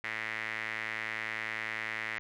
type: tone with band-pass filter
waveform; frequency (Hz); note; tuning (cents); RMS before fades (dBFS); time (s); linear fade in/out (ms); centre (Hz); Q
sawtooth; 110; A2; 0; -37; 0.04-2.19; 0; 2000; 5.2
effects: none